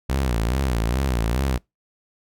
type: tone with vibrato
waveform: sawtooth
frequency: 61.5 Hz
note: B1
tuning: 7 cents flat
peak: -16 dBFS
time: 0.09-1.58 s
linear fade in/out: 10 ms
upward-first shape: sine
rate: 2.4 Hz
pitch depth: 190 cents each way
effects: noise-tail reverb RT60 0.2 s tail -26 dB re dry